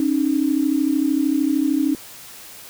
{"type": "tone pair together", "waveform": "sine", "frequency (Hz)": [273.5, 306.7], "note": ["C#4", "D#4"], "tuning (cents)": [-23, -25], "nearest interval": "major second", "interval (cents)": 198, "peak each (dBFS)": -19, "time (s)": [0, 1.95], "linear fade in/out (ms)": 2, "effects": ["white hiss -40 dBFS RMS until 2.69 s"]}